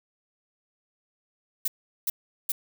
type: noise bursts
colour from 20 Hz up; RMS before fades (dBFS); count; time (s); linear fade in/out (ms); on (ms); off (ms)
violet; -26; 3; 1.65-2.52; 5; 30; 390
effects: none